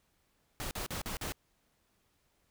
pink noise bursts, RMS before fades -38 dBFS, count 5, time 0.6-1.322 s, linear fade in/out 0 ms, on 110 ms, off 43 ms, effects pink hiss -74 dBFS RMS until 2.5 s

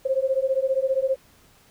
sine beating tone pair, 523.3 / 538.3 Hz, C5 / C5, 0 / +49 cents, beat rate 15 Hz, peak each -23 dBFS, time 0.05-1.16 s, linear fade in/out 10 ms, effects pink hiss -56 dBFS RMS until 1.7 s

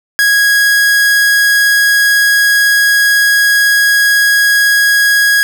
45% pulse tone, 1653 Hz, G#6, 9 cents flat, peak -7 dBFS, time 0.19-5.43 s, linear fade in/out 0 ms, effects none

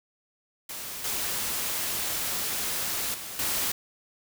white noise with level steps, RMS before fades -37 / -30 / -38 / -28 dBFS, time 0.69-3.72 s, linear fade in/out 5 ms, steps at 1.04 / 3.14 / 3.39 s, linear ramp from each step 2 ms, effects none

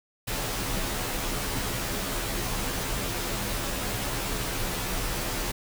pink noise with comb filter, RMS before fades -30 dBFS, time 0.27-5.52 s, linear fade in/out 10 ms, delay 13 ms, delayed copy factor -0.9, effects none

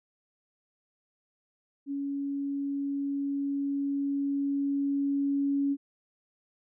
sine tone with level ramp, 280 Hz, C#4, 18 cents sharp, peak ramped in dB -30 to -24 dBFS, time 1.86-5.77 s, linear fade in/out 50 ms, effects none

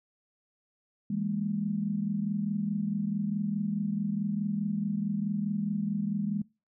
sine tone cluster, 162.7 / 203.7 / 228.4 Hz, E3 / G#3 / A#3, -22 / -33 / -35 cents, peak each -36 / -29 / -36 dBFS, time 1.1-6.42 s, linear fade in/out 5 ms, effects noise-tail reverb RT60 0.3 s tail -24 dB re dry

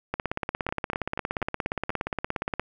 two click trains, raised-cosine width 0.5 ms, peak -15 / -12 dBFS, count 6 / 43, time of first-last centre 0.69-1.904 / 0.14-2.596 s, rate 4.12 / 17.1 Hz, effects 9-bit

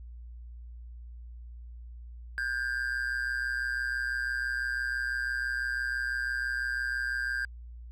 triangle tone with amplitude modulation, 1593 Hz, G6, 27 cents sharp, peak -24 dBFS, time 2.38-7.45 s, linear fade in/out 0 ms, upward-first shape sine, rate 126 Hz, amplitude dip 75%, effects added 59 Hz sine -42 dBFS peak until 7.91 s

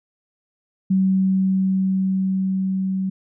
sine tone with level ramp, 190 Hz, F#3, 46 cents sharp, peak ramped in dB -14 to -20 dBFS, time 0.9-3.1 s, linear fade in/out 10 ms, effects none

